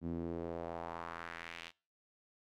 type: tone with band-pass filter sweep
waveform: sawtooth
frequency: 84.1 Hz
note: E2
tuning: 35 cents sharp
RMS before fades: -43 dBFS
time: 0.01-1.72 s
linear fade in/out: 50 ms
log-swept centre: 230 to 3100 Hz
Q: 1.9
effects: noise-tail reverb RT60 0.4 s tail -25 dB re dry